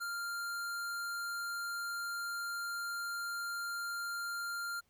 square tone, 1394 Hz, F6, 4 cents flat, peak -37 dBFS, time 0-4.81 s, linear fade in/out 20 ms, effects pink hiss -75 dBFS RMS until 4.89 s + MP3 96 kbps

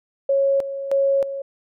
sine tone with tremolo, 550 Hz, C#5, 14 cents flat, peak -15 dBFS, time 0.29-1.42 s, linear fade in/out 5 ms, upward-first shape square, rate 1.6 Hz, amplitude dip 70%, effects none

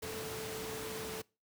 sine tone in noise, 440 Hz, A4, in tune, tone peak -42 dBFS, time 0.02-1.22 s, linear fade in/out 10 ms, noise pink, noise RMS -42 dBFS, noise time 0.02-1.22 s, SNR -3 dB, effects noise-tail reverb RT60 0.3 s tail -24 dB re dry + high-pass 100 Hz 12 dB/octave

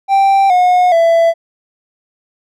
triangle tone with pitch steps, 784 / 723.1 / 666.9 Hz, G5 / F#5 / E5, 0 / -40 / +20 cents, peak -5 dBFS, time 0.08-1.34 s, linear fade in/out 50 ms, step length 420 ms, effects none

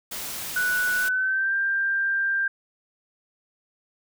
white noise, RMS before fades -33 dBFS, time 0.11-1.09 s, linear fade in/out 10 ms
sine tone with pitch glide, 1480 to 1586.2 Hz, F#6 to G6, 0 to +20 cents, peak -21 dBFS, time 0.56-2.48 s, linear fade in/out 5 ms, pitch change +120 cents, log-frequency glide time 0.97-1.55 s
effects none

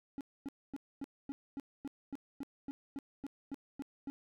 triangle tone bursts, 277.2 Hz, C#4, in tune, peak -36 dBFS, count 15, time 0.18-4.1 s, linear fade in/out 0 ms, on 28 ms, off 250 ms, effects none

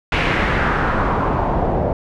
pink noise with low-pass filter sweep, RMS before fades -18 dBFS, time 0.12-1.93 s, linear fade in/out 2 ms, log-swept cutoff 2500 to 610 Hz, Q 2, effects none

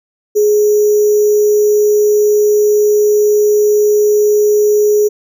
sine tone with sample-and-hold, 419 Hz, G#4, 15 cents sharp, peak -7 dBFS, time 0.35-5.09 s, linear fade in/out 20 ms, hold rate 6300 Hz, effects none

